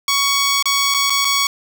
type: tone with dropouts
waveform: 10% pulse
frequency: 1118 Hz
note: C#6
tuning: 14 cents sharp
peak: -6 dBFS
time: 0.08-1.47 s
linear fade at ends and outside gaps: 2 ms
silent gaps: 0.626-0.656 / 0.941-0.945 / 1.098-1.103 / 1.247-1.251 s
effects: none